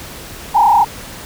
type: tone with frequency modulation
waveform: sine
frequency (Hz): 880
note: A5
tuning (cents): 0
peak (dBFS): -7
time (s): 0.54-0.85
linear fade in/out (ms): 20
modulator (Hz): 32.6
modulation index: 2.4
effects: pink hiss -32 dBFS RMS until 1.25 s